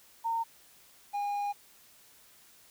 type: tone pair in turn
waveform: sine / triangle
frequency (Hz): 915 / 814.9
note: A#5 / G#5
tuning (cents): -32 / -33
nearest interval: major second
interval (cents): 201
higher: first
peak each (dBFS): -28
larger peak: neither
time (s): 0.24-0.44 / 1.13-1.53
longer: second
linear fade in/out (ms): 20
effects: white hiss -59 dBFS RMS until 2.7 s